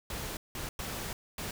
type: noise bursts at uneven times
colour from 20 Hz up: pink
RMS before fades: -38 dBFS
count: 4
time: 0.1-0.37 / 0.55-0.69 / 0.79-1.13 / 1.38-1.51 s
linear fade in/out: 2 ms
effects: none